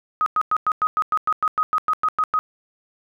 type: tone bursts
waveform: sine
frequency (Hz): 1258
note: D#6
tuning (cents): +19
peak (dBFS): -16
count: 15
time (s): 0.21-2.39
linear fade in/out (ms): 0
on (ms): 52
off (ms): 100
effects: none